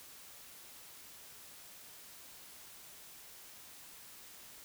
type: silence
effects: white hiss -54 dBFS RMS until 4.64 s